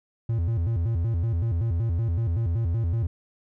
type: tone with vibrato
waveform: triangle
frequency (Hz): 98.3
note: G2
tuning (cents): +5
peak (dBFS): -20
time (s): 0.29-3.07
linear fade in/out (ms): 5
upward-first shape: square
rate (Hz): 5.3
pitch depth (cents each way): 270
effects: none